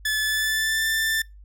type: tone with pitch glide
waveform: sawtooth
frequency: 1730 to 1775.6 Hz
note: A6 to A6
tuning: -30 to +15 cents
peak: -18 dBFS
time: 0.05-1.22 s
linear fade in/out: 5 ms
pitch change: +45 cents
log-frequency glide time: 0.2-0.85 s
effects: noise-tail reverb RT60 0.2 s tail -23 dB re dry + added 50 Hz sine -43 dBFS peak until 1.44 s